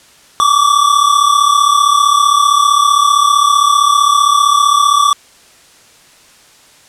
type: tone pair together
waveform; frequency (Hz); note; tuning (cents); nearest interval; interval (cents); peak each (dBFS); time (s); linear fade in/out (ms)
square; 1139.3 / 1174.7; C#6 / D6; +47 / 0; minor second; 53; -11; 0.4-5.13; 0
effects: white hiss -44 dBFS RMS until 6.88 s + low-pass 9000 Hz 12 dB/octave